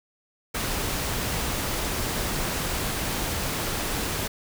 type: noise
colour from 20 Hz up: pink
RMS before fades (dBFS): -28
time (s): 0.54-4.28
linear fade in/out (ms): 10
effects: none